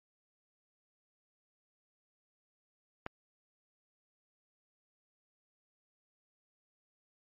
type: click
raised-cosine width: 0.5 ms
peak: -22 dBFS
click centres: 3.064 s
effects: MP3 48 kbps